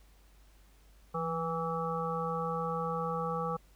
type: harmonic tone with a mistuned harmonic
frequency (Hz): 163.6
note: E3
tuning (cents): -13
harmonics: 1 / 3 / 5 / 7 / 8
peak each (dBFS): -37 / -36 / -39 / -37 / -40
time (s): 1.14-3.57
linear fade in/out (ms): 10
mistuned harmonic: 1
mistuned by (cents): +54
effects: added 50 Hz sine -58 dBFS peak until 3.75 s + pink hiss -66 dBFS RMS until 3.75 s